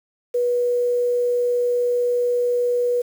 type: tone with quantisation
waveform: sine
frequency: 487.1 Hz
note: B4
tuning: 24 cents flat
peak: -17 dBFS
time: 0.34-3.02 s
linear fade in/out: 10 ms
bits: 7
effects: none